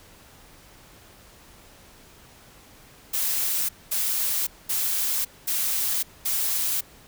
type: noise bursts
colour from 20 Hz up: blue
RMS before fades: -25 dBFS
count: 5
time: 3.13-6.81 s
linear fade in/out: 10 ms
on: 560 ms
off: 220 ms
effects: pink hiss -51 dBFS RMS until 7.07 s